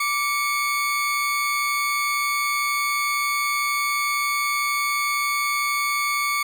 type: tone pair together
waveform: 40% pulse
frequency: 1166 / 2201 Hz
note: D6 / C#7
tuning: -13 / -13 cents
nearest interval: major seventh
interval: 1100 cents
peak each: -23 dBFS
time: 0-6.43 s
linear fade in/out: 5 ms
effects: none